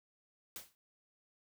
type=noise with exponential decay; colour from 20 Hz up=white; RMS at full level=-42 dBFS; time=0.56-0.75 s; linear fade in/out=0 ms; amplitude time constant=41 ms; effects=none